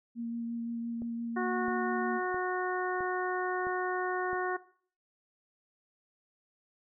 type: tone with vibrato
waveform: sine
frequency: 233.1 Hz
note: A#3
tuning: in tune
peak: -33 dBFS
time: 0.15-2.21 s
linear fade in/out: 50 ms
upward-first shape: sine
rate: 5.8 Hz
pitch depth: 11 cents each way
type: click train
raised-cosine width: 2 ms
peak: -32 dBFS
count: 6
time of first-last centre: 1.02-4.331 s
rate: 1.51 Hz
type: harmonic tone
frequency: 366 Hz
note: F#4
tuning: 19 cents flat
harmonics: 1 / 2 / 3 / 4 / 5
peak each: -33 / -36 / -38 / -39 / -40 dBFS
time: 1.36-4.57 s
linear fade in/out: 10 ms
effects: noise-tail reverb RT60 0.5 s tail -18 dB re dry